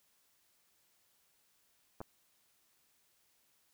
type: clicks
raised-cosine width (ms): 1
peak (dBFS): -30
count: 2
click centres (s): 2.005 / 2.014
effects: white hiss -73 dBFS RMS until 3.73 s